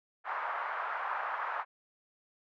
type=band-pass noise; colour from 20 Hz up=white; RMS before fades=-36 dBFS; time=0.24-1.65 s; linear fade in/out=50 ms; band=780 to 1400 Hz; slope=24 dB/octave; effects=none